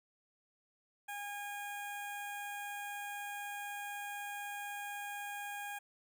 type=tone with notch filter; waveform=15% pulse; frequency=816 Hz; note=G#5; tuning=31 cents flat; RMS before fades=-43 dBFS; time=1.08-5.79 s; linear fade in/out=10 ms; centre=4200 Hz; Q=0.96; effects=none